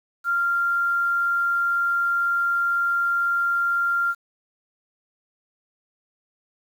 sine tone with quantisation, 1389 Hz, F6, 10 cents flat, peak -19 dBFS, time 0.24-4.15 s, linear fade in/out 50 ms, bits 8, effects none

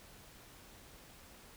silence, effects pink hiss -57 dBFS RMS until 1.56 s

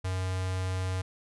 square tone with notch filter, 92.9 Hz, F#2, 7 cents sharp, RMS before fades -31 dBFS, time 0.04-1.02 s, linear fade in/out 10 ms, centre 230 Hz, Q 0.89, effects resampled to 24000 Hz

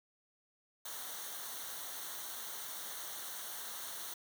white noise with comb filter, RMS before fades -44 dBFS, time 0.85-4.14 s, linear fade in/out 5 ms, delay 0.4 ms, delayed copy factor -0.7, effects none

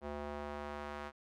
square tone with band-pass filter sweep, 73.1 Hz, D2, 7 cents flat, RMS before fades -43 dBFS, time 0.01-1.12 s, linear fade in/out 50 ms, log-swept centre 620 to 1200 Hz, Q 0.96, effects none

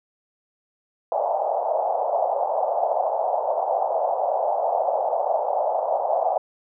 pink band-pass noise, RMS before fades -23 dBFS, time 1.12-6.38 s, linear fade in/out 2 ms, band 580 to 820 Hz, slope 48 dB/octave, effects none

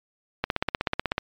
click train, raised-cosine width 0.3 ms, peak -7 dBFS, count 13, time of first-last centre 0.44-1.181 s, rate 16.2 Hz, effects low-pass 4000 Hz 12 dB/octave + MP3 96 kbps

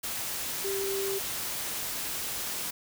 sine tone in noise, 392.1 Hz, G4, in tune, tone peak -30 dBFS, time 0.64-1.19 s, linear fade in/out 10 ms, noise white, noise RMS -34 dBFS, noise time 0.03-2.71 s, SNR +1 dB, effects none

